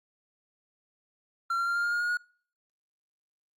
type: tone with pitch steps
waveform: triangle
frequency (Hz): 1367 / 1378.1 / 1389.3 / 1400.6 / 1411.9 / 1423.4 / 1435 / 1446.6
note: F6 / F6 / F6 / F6 / F6 / F6 / F6 / F#6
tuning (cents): -37 / -23 / -9 / +5 / +18 / +33 / +47 / -39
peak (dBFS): -24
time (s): 1.5-2.172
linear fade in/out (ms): 5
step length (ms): 84
effects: noise-tail reverb RT60 0.5 s tail -25 dB re dry + Opus 48 kbps